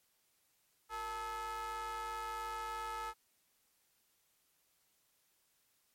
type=ring-modulated tone; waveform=square; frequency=207.7 Hz; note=G#3; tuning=in tune; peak=-37 dBFS; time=0.89-3.14 s; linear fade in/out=50 ms; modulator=1090 Hz; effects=white hiss -75 dBFS RMS until 5.94 s + MP3 64 kbps